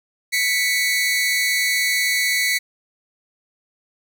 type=tone pair together; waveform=sawtooth; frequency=1985 / 2221 Hz; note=B6 / C#7; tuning=+8 / +3 cents; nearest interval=major second; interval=195 cents; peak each=-17 dBFS; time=0.32-2.59 s; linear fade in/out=20 ms; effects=none